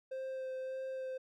triangle tone with vibrato, 523.3 Hz, C5, in tune, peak -36 dBFS, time 0.11-1.18 s, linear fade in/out 10 ms, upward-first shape sine, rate 1.7 Hz, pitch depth 12 cents each way, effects none

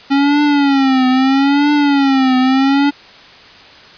square tone with vibrato, 274.3 Hz, C#4, 18 cents flat, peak -10 dBFS, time 0.1-2.91 s, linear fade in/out 20 ms, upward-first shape triangle, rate 0.77 Hz, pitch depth 130 cents each way, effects white hiss -39 dBFS RMS until 3.97 s + resampled to 11025 Hz

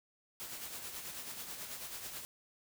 white noise with tremolo, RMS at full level -43 dBFS, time 0.4-2.25 s, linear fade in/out 0 ms, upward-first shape sine, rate 9.2 Hz, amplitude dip 45%, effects none

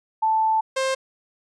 sine / sawtooth tone pair in turn, 880 / 529.2 Hz, A5 / C5, 0 / +20 cents, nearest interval major sixth, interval 880 cents, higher first, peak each -17 / -17 dBFS, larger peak neither, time 0.22-0.61 / 0.76-0.95 s, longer first, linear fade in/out 10 ms, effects resampled to 22050 Hz

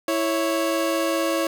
30% pulse tone pair together, 329.6 / 554.4 Hz, E4 / C#5, 0 / 0 cents, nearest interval major sixth, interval 900 cents, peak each -21 dBFS, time 0.08-1.47 s, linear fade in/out 2 ms, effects none

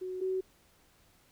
sine tone pair in turn, 370 / 375.8 Hz, F#4 / F#4, 0 / +27 cents, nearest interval unison, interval 27 cents, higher second, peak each -35 / -29 dBFS, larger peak second, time 0.01-0.21 / 0.21-0.41 s, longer neither, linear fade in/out 10 ms, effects pink hiss -65 dBFS RMS until 1.31 s

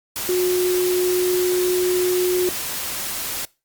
sine tone in noise, 362.5 Hz, F#4, 35 cents flat, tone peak -17 dBFS, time 0.29-2.49 s, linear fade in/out 0 ms, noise white, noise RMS -27 dBFS, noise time 0.16-3.45 s, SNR +7 dB, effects noise-tail reverb RT60 0.3 s tail -23 dB re dry + Opus 48 kbps

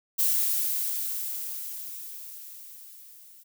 violet noise with level ramp, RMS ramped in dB -23 to -52 dBFS, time 0.18-3.44 s, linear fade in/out 20 ms, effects none

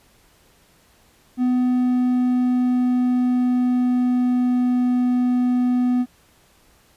triangle tone with pitch glide, 250 to 248.1 Hz, B3 to B3, +21 to +8 cents, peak -14 dBFS, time 1.37-6.06 s, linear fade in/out 50 ms, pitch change -13 cents, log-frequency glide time 1.67-4.92 s, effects pink hiss -56 dBFS RMS until 6.96 s + resampled to 32000 Hz

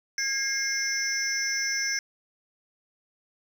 sine tone cluster, 1629 / 2130 / 5360 / 6000 Hz, G#6 / C7 / E8 / F#8, -34 / +30 / +28 / +23 cents, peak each -31 dBFS, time 0.18-1.99 s, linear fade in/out 2 ms, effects 8-bit

